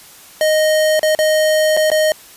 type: tone with dropouts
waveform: square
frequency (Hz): 621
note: D#5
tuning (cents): -3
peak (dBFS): -12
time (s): 0.41-2.12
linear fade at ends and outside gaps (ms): 1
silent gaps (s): 0.994-1.03 / 1.15-1.189 / 1.767-1.772 / 1.902-1.916
effects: white hiss -41 dBFS RMS until 2.36 s + resampled to 32000 Hz